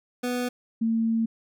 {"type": "tone pair in turn", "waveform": ["25% pulse", "sine"], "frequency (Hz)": [246.9, 226.2], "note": ["B3", "A3"], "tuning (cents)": [0, 48], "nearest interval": "major second", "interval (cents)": 152, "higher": "first", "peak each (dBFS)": [-22, -21], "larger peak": "second", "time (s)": [[0.23, 0.49], [0.81, 1.26]], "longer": "second", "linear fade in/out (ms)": 10, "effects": []}